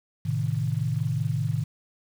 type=chord; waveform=sine; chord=A diminished; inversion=none; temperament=equal; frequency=110 / 130.81 / 155.56 Hz; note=A2 / C3 / Eb3; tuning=0 / 0 / 0 cents; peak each=-28 dBFS; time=0.25-1.64 s; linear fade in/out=10 ms; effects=8-bit